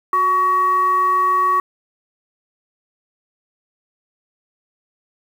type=tone with frequency modulation; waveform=sine; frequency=1125 Hz; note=C#6; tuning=25 cents sharp; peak=-13 dBFS; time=0.13-1.6 s; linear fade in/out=2 ms; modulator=759 Hz; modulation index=0.32; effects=7-bit